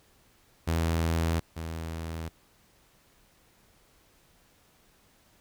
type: tone pair in turn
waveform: sawtooth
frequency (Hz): 82.3 / 81.59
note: E2 / E2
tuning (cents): -2 / -17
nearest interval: unison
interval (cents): 15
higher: first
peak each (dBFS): -21 / -30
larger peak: first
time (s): 0.67-1.4 / 1.56-2.29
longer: neither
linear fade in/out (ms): 10
effects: pink hiss -63 dBFS RMS until 5.4 s